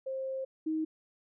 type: tone pair in turn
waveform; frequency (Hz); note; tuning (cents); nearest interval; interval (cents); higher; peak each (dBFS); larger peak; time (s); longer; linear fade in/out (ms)
sine; 530 / 315.1; C5 / D#4; +22 / +22; major sixth; 900; first; -33 / -29; second; 0.06-0.45 / 0.66-0.85; first; 10
effects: none